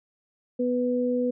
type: tone pair together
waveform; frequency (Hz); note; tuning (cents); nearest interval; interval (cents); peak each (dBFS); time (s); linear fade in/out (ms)
sine; 247.3 / 494.6; B3 / B4; +3 / +3; octave; 1200; -25; 0.59-1.31; 10
effects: none